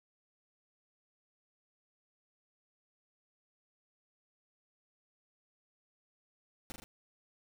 pink noise with echo, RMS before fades -44 dBFS, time 6.7-6.72 s, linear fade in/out 0 ms, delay 40 ms, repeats 3, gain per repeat -3 dB, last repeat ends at 6.84 s, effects none

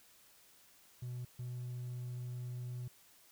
triangle tone bursts at uneven times, 123.47 Hz, B2, in tune, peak -37 dBFS, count 2, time 1.02-1.25 / 1.39-2.88 s, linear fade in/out 5 ms, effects tanh soft clip ceiling -34 dBFS + white hiss -64 dBFS RMS until 3.31 s

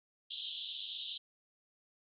pink band-pass noise, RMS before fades -43 dBFS, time 0.3-1.18 s, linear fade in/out 10 ms, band 3000 to 3900 Hz, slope 96 dB/octave, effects MP3 64 kbps

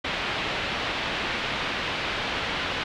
white low-pass noise, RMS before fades -29 dBFS, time 0.04-2.84 s, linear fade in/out 10 ms, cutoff 3400 Hz, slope 24 dB/octave, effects none

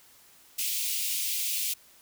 white high-pass noise, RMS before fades -30 dBFS, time 0.58-1.74 s, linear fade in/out 10 ms, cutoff 2300 Hz, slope 48 dB/octave, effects white hiss -57 dBFS RMS until 2.01 s

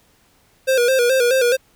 square tone with vibrato, 503 Hz, B4, 32 cents sharp, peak -14 dBFS, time 0.67-1.57 s, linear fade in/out 20 ms, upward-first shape square, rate 4.7 Hz, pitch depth 79 cents each way, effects pink hiss -57 dBFS RMS until 1.75 s

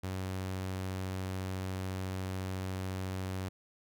sawtooth tone, 94 Hz, F#2, 28 cents sharp, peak -31 dBFS, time 0.03-3.49 s, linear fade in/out 10 ms, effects none

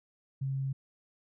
sine tone, 135.1 Hz, C#3, 44 cents flat, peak -30 dBFS, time 0.41-0.73 s, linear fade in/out 10 ms, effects none

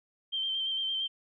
sine tone with vibrato, 3136 Hz, G7, in tune, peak -29 dBFS, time 0.32-1.08 s, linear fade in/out 20 ms, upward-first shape square, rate 8.8 Hz, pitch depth 20 cents each way, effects none

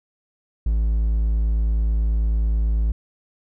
triangle tone, 54.6 Hz, A1, 13 cents flat, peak -15 dBFS, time 0.66-2.92 s, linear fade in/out 5 ms, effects none

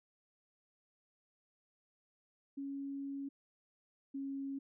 sine tone pair in turn, 277.2 / 274.2 Hz, C#4 / C#4, 0 / -19 cents, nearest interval unison, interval 19 cents, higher first, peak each -39 / -38 dBFS, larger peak second, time 2.57-3.29 / 4.14-4.59 s, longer first, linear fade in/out 10 ms, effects none

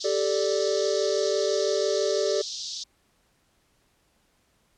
white band-pass noise, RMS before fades -35 dBFS, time 0-2.84 s, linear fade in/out 10 ms, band 3600 to 6100 Hz, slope 48 dB/octave
triangle chord, G suspended second, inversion none, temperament equal with one note detuned, 392 / 438 / 587.3 Hz, G4 / A4 / D5, 0 / -8 / 0 cents, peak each -25 dBFS, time 0.04-2.42 s, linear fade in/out 10 ms
effects pink hiss -67 dBFS RMS until 4.77 s + low-pass 12000 Hz 12 dB/octave

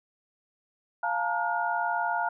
sine tone cluster, 697 / 870 / 930 / 1431 Hz, F5 / A5 / A#5 / F6, -4 / -20 / -4 / +42 cents, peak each -31 dBFS, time 1.03-2.29 s, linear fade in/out 5 ms, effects none

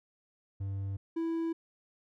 triangle tone pair in turn, 98 / 329.6 Hz, G2 / E4, 0 / 0 cents, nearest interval octave + major sixth, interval 2100 cents, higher second, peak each -31 / -28 dBFS, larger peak second, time 0.6-0.97 / 1.16-1.53 s, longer neither, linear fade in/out 10 ms, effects none

